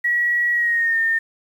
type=tone with pitch glide; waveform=sine; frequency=1921 to 1819.5 Hz; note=B6 to A#6; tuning=-48 to -42 cents; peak=-16 dBFS; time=0.04-1.19 s; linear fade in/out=10 ms; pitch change=-94 cents; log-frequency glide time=0.52-0.98 s; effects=8-bit